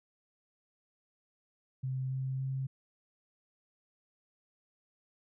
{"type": "tone with pitch steps", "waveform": "sine", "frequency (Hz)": [130.81, 132.02, 133.25], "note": ["C3", "C3", "C3"], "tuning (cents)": [0, 16, 32], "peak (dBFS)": -32, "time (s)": [1.83, 2.67], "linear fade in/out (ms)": 10, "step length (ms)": 280, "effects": []}